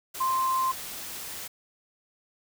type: tone in noise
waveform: sine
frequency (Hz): 1046.5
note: C6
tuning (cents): 0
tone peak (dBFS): -23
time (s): 0.2-0.72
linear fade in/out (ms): 10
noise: white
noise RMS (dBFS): -38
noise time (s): 0.14-1.48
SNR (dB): +12
effects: none